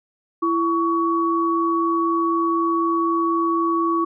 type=tone pair together; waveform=sine; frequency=334.2 / 1124 Hz; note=E4 / C#6; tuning=+24 / +24 cents; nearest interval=octave + major sixth; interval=2100 cents; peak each=-20 dBFS; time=0.42-4.05 s; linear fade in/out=10 ms; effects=none